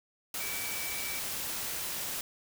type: tone in noise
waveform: sine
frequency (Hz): 2300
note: D7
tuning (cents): -37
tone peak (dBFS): -40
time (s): 0.4-1.19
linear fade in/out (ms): 2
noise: white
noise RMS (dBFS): -36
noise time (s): 0.34-2.21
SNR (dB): -7
effects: none